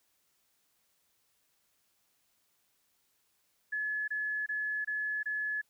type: tone bursts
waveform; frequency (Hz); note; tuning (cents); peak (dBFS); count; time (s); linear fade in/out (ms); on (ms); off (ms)
sine; 1709; G#6; +49; -31; 5; 3.72-5.616; 10; 360; 24
effects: white hiss -74 dBFS RMS until 5.69 s